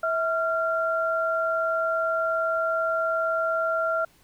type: tone pair together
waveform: sine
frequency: 651 / 1379.4 Hz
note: E5 / F6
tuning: -22 / -22 cents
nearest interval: octave + minor second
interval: 1300 cents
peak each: -25 dBFS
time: 0.03-4.05 s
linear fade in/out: 5 ms
effects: pink hiss -59 dBFS RMS until 4.23 s